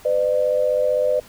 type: tone pair together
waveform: sine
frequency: 506 / 601.7 Hz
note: B4 / D5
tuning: +42 / +42 cents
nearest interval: minor third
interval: 300 cents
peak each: -19 dBFS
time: 0.05-1.2 s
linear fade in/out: 5 ms
effects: pink hiss -46 dBFS RMS until 1.28 s